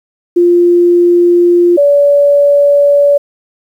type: tone pair in turn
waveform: sine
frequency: 349.2 / 572.4 Hz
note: F4 / D5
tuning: 0 / -45 cents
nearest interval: major sixth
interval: 855 cents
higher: second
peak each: -4 dBFS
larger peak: neither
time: 0.36-1.77 / 1.77-3.18 s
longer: neither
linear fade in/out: 10 ms
effects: 7-bit